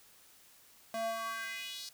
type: tone with high-pass filter sweep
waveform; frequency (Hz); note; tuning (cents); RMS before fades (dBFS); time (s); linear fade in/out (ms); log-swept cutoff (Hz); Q
square; 225.5; A3; +43; -39; 0.94-1.89; 2; 500 to 4800; 3.3
effects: white hiss -61 dBFS RMS until 1.93 s